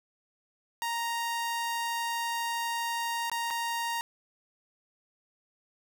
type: tone with dropouts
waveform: sawtooth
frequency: 932.3 Hz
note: A#5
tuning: in tune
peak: -26 dBFS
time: 0.82-4.01 s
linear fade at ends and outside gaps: 0 ms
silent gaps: 3.298-3.316 / 3.504-3.508 s
effects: none